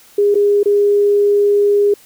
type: tone with dropouts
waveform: sine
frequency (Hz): 408.4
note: G#4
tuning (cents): -29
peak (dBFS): -9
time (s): 0.18-1.94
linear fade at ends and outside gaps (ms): 5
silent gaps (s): 0.345-0.353 / 0.632-0.657
effects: white hiss -46 dBFS RMS until 2.05 s